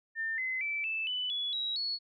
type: tone with pitch steps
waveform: sine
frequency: 1800 / 2044 / 2321 / 2635 / 2992 / 3398 / 3858 / 4381 Hz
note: A6 / C7 / D7 / E7 / F#7 / G#7 / B7 / C#8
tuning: +39 / -41 / -21 / -1 / +19 / +39 / -41 / -21 cents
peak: -31 dBFS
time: 0.15-1.99 s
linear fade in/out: 50 ms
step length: 230 ms
effects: none